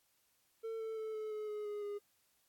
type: tone with pitch steps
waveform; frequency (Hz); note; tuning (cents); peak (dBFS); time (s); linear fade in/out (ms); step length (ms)
triangle; 450 / 444.1 / 438.2 / 432.4 / 426.7 / 421.1 / 415.5 / 410; A4 / A4 / A4 / A4 / G#4 / G#4 / G#4 / G#4; +39 / +16 / -7 / -30 / +47 / +24 / +1 / -22; -37; 0.63-1.99; 20; 170
effects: white hiss -75 dBFS RMS until 2.48 s + AAC 64 kbps